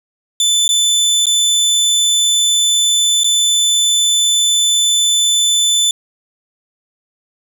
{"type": "tone with dropouts", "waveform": "25% pulse", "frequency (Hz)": 3514, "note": "A7", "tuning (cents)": -3, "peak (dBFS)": -7, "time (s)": [0.4, 5.91], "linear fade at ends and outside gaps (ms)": 2, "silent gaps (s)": [[0.68, 0.69], [1.257, 1.267], [3.235, 3.243]], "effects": []}